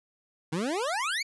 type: exponential sweep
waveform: 25% pulse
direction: up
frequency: 148.7 to 2349 Hz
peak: -24 dBFS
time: 0.52-1.23 s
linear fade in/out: 10 ms
effects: resampled to 24000 Hz

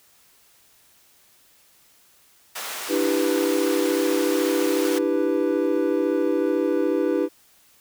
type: high-pass noise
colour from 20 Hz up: pink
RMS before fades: -32 dBFS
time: 2.55-4.99 s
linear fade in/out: 10 ms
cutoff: 750 Hz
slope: 12 dB/octave
type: chord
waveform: triangle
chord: E minor seventh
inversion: third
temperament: equal with one note detuned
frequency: 295.7 / 329.6 / 392 / 493.9 Hz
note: D4 / E4 / G4 / B4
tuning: +12 / 0 / 0 / 0 cents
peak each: -23 dBFS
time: 2.88-7.29 s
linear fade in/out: 50 ms
effects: white hiss -57 dBFS RMS until 7.8 s

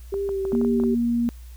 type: tone with vibrato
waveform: sine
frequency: 392 Hz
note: G4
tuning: in tune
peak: -23 dBFS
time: 0.12-0.95 s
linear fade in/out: 10 ms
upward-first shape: sine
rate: 2.3 Hz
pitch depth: 25 cents each way
type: clicks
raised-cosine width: 1 ms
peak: -22 dBFS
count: 9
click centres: 0.141 / 0.291 / 0.452 / 0.521 / 0.551 / 0.614 / 0.648 / 0.8 / 0.837 s
type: tone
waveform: sine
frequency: 236.4 Hz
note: A#3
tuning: 24 cents sharp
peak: -19 dBFS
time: 0.53-1.29 s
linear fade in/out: 0 ms
effects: added 60 Hz sine -38 dBFS peak until 1.56 s + white hiss -55 dBFS RMS until 1.56 s

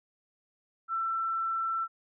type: tone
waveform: sine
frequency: 1339 Hz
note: E6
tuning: 27 cents sharp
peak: -28 dBFS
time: 0.88-1.88 s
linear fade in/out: 50 ms
effects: none

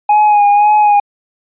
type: tone with vibrato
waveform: triangle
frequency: 830.6 Hz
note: G#5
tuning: in tune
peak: -4 dBFS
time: 0.09-1 s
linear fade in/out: 5 ms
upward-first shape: sine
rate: 1.9 Hz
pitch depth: 32 cents each way
effects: resampled to 8000 Hz

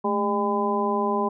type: harmonic tone with a mistuned harmonic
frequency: 202 Hz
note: G#3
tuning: 48 cents flat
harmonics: 1 / 2 / 3 / 4 / 5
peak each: -27 / -26 / -31 / -29 / -26 dBFS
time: 0.04-1.29 s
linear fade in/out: 10 ms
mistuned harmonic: 1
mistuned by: +120 cents
effects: none

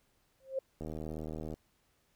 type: tone with exponential growth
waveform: sine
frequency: 532 Hz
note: C5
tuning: 29 cents sharp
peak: -28 dBFS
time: 0.4-0.59 s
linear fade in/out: 5 ms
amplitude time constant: 40 ms
type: click train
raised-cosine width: 2 ms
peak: -28 dBFS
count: 58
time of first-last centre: 0.81-1.54 s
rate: 78.1 Hz
effects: pink hiss -73 dBFS RMS until 2.15 s

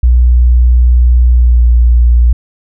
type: tone with pitch glide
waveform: sine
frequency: 60.8 to 59.41 Hz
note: B1 to A#1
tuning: -26 to +34 cents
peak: -3 dBFS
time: 0.03-2.33 s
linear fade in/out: 5 ms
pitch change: -40 cents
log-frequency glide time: 1.33-1.62 s
effects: none

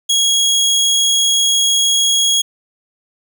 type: tone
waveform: 25% pulse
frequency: 3311 Hz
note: G#7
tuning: 6 cents flat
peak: -8 dBFS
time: 0.09-2.42 s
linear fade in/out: 10 ms
effects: none

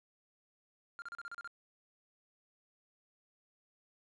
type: tone bursts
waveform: triangle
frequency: 1396.9 Hz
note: F6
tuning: in tune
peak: -40 dBFS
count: 8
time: 0.99-1.475 s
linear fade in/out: 0 ms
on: 30 ms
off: 35 ms
effects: resampled to 22050 Hz + 12-bit

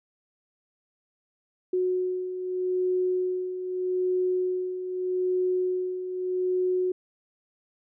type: beating tone pair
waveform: sine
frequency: 366 / 366.81 Hz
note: F#4 / F#4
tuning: -19 / -15 cents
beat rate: 0.81 Hz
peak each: -32 / -25 dBFS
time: 1.73-6.92 s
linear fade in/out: 5 ms
effects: none

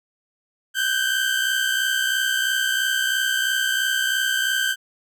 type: tone pair together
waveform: 30% pulse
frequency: 1522 / 1585 Hz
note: F#6 / G6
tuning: +48 / +19 cents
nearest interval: minor second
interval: 71 cents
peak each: -20 dBFS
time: 0.74-4.76 s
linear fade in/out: 50 ms
effects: none

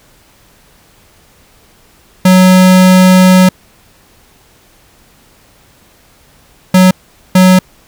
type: tone bursts at uneven times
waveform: square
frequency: 185 Hz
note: F#3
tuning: in tune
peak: -3 dBFS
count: 3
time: 2.25-3.49 / 6.74-6.91 / 7.35-7.59 s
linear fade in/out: 5 ms
effects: pink hiss -46 dBFS RMS until 7.87 s

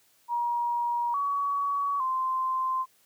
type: tone with pitch steps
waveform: sine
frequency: 952 / 1129 / 1041 Hz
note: A#5 / C#6 / C6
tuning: +36 / +31 / -9 cents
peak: -25 dBFS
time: 0.28-2.86 s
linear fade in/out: 50 ms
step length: 860 ms
effects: white hiss -64 dBFS RMS until 3.05 s + high-pass 100 Hz 12 dB/octave

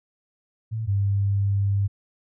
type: tone pair in turn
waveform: sine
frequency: 111 / 99.64 Hz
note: A2 / G2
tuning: +16 / +29 cents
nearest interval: major second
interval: 187 cents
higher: first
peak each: -25 / -19 dBFS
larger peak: second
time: 0.71-0.87 / 0.87-1.88 s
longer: second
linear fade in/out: 20 ms
effects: none

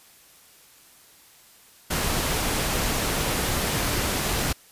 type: noise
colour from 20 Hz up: pink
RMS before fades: -25 dBFS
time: 1.9-4.53 s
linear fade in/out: 10 ms
effects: white hiss -53 dBFS RMS until 4.71 s + resampled to 32000 Hz

